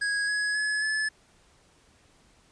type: tone with pitch steps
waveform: square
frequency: 1654 / 1678.1 / 1702.5 / 1727.2 Hz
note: G#6 / G#6 / G#6 / A6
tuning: -8 / +18 / +42 / -33 cents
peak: -26 dBFS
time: 0.01-1.09 s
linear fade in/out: 10 ms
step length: 270 ms
effects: pink hiss -61 dBFS RMS until 2.51 s + resampled to 22050 Hz